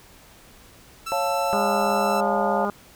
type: tone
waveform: sawtooth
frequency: 1329 Hz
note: E6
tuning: 14 cents sharp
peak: -25 dBFS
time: 1.06-2.21 s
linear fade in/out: 10 ms
type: chord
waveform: sine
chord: Db augmented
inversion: none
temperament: equal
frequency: 554.4 / 698.5 / 880 Hz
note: Db5 / F5 / A5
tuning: 0 / 0 / 0 cents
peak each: -26 dBFS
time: 1.12-2.65 s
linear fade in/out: 0 ms
type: harmonic tone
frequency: 203.8 Hz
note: G#3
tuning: 32 cents flat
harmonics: 1 / 2 / 3 / 4 / 5 / 6 / 7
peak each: -28 / -29 / -31 / -31 / -34 / -30 / -35 dBFS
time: 1.53-2.7 s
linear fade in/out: 0 ms
effects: pink hiss -50 dBFS RMS until 2.95 s